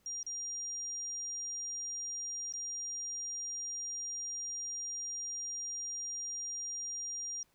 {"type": "tone with dropouts", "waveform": "sine", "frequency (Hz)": 5700, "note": "F8", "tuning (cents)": 34, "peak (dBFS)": -37, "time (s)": [0.06, 7.43], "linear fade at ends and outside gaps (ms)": 1, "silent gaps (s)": [[0.23, 0.265], [2.525, 2.537]], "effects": ["pink hiss -72 dBFS RMS until 7.54 s"]}